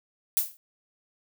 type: noise with exponential decay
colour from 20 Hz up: violet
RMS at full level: -20 dBFS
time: 0.37-0.57 s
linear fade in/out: 0 ms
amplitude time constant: 43 ms
effects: none